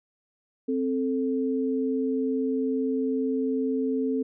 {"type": "tone pair together", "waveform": "sine", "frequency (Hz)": [262.3, 440], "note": ["C4", "A4"], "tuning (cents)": [4, 0], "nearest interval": "major sixth", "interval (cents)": 896, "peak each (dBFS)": [-25, -28], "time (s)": [0.68, 4.23], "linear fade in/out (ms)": 10, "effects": []}